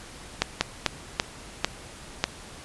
slowing click train, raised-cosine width 0.2 ms, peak -3 dBFS, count 6, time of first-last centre 0.42-2.24 s, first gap 190 ms, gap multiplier 1.33, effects pink hiss -44 dBFS RMS until 2.64 s + resampled to 24000 Hz

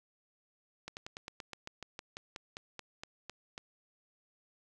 slowing click train, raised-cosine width 0.2 ms, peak -25 dBFS, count 17, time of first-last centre 0.88-3.579 s, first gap 89 ms, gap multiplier 1.08, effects none

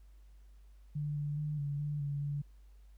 sine tone with pitch steps, 147.8 / 146.4 / 150.3 / 143.2 / 147.3 / 142.7 / 144 Hz, D3 / D3 / D3 / D3 / D3 / D3 / D3, +11 / -5 / +40 / -43 / +6 / -49 / -34 cents, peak -33 dBFS, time 0.95-2.42 s, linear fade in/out 10 ms, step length 210 ms, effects added 50 Hz sine -54 dBFS peak until 2.97 s + pink hiss -75 dBFS RMS until 2.97 s

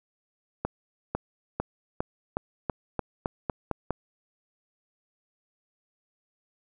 accelerating click train, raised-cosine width 1 ms, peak -13 dBFS, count 11, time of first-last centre 0.65-3.907 s, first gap 500 ms, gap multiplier 0.9, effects none

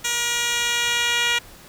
10% pulse tone with band-pass filter sweep, 476.8 Hz, A#4, 39 cents sharp, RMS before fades -22 dBFS, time 0.04-1.39 s, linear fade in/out 10 ms, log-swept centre 5800 to 3400 Hz, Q 1.1, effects pink hiss -45 dBFS RMS until 1.68 s

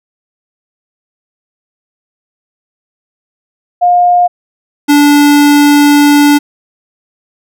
sine / square tone pair in turn, 710 / 290.5 Hz, F5 / D4, +28 / -19 cents, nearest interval octave + minor third, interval 1547 cents, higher first, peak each -4 dBFS, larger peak neither, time 3.81-4.28 / 4.88-6.39 s, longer second, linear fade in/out 20 ms, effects none

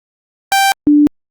sawtooth / sine tone pair in turn, 784 / 294.5 Hz, G5 / D4, 0 / +5 cents, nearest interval octave + perfect fourth, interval 1695 cents, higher first, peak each -5 dBFS, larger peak neither, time 0.52-0.72 / 0.87-1.07 s, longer neither, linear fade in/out 0 ms, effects Opus 48 kbps

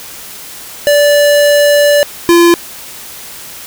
square tone pair in turn, 582 / 342.6 Hz, D5 / F4, -16 / -33 cents, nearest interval major sixth, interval 917 cents, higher first, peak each -6 / -4 dBFS, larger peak second, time 0.87-2.03 / 2.29-2.54 s, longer first, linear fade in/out 0 ms, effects white hiss -29 dBFS RMS until 3.66 s

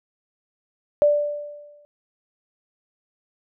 sine tone with exponential decay, 587.3 Hz, D5, in tune, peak -11 dBFS, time 1.02-1.85 s, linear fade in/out 0 ms, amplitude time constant 180 ms, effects none

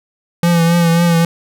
square tone with vibrato, 169.5 Hz, E3, 49 cents sharp, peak -10 dBFS, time 0.43-1.25 s, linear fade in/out 2 ms, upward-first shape triangle, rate 3.7 Hz, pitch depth 42 cents each way, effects none

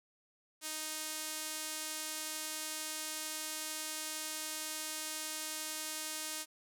sawtooth tone with band-pass filter, 311.1 Hz, D#4, in tune, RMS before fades -41 dBFS, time 0.61-6.46 s, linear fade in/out 50 ms, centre 9200 Hz, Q 0.79, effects none

